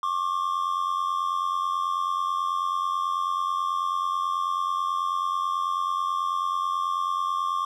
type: tone pair together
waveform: triangle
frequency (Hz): 1082.8 / 1172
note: C#6 / D6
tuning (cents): -41 / -4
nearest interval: minor second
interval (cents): 137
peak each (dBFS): -25 / -25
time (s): 0.03-7.65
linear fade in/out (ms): 2
effects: none